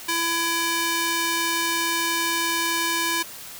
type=tone with high-pass filter; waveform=square; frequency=334.4 Hz; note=E4; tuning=25 cents sharp; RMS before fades=-24 dBFS; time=0.08-3.23 s; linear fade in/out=10 ms; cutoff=1000 Hz; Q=0.51; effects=white hiss -39 dBFS RMS until 3.59 s